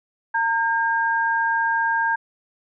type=tone pair together; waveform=sine; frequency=914.8 / 1606 Hz; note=A#5 / G6; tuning=-33 / +41 cents; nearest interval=minor seventh; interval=974 cents; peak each=-21 dBFS; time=0.34-2.16 s; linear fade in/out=10 ms; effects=none